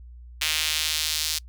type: tone with high-pass filter sweep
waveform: sawtooth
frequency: 155.56 Hz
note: D#3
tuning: in tune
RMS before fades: -26 dBFS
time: 0.41-1.39 s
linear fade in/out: 10 ms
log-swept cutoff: 2800 to 4500 Hz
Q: 1.5
effects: noise-tail reverb RT60 0.1 s tail -26 dB re dry + added 60 Hz sine -41 dBFS peak until 1.48 s